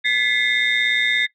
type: tone cluster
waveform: sine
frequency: 1720 / 2004 / 2121 / 3658 Hz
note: A6 / B6 / C7 / A#7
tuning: -40 / +25 / +23 / -33 cents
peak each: -21 dBFS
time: 0.04-1.27 s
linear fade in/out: 20 ms
effects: noise-tail reverb RT60 0.1 s tail -17 dB re dry + tanh soft clip ceiling -9 dBFS